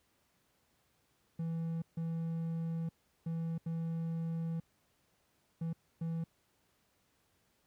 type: tone bursts at uneven times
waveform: triangle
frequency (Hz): 164.81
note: E3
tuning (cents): 0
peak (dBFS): -32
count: 6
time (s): 1.39-1.82 / 1.97-2.89 / 3.26-3.58 / 3.66-4.6 / 5.61-5.73 / 6.01-6.24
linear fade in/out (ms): 5
effects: pink hiss -74 dBFS RMS until 7.66 s + high-pass 60 Hz 12 dB/octave